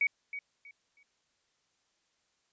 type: tone with echo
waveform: sine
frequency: 2254 Hz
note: C#7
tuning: 28 cents sharp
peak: -24 dBFS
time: 0.01-0.07 s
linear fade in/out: 2 ms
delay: 320 ms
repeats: 3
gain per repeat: -12 dB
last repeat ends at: 1.03 s
effects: white hiss -75 dBFS RMS until 2.52 s + resampled to 16000 Hz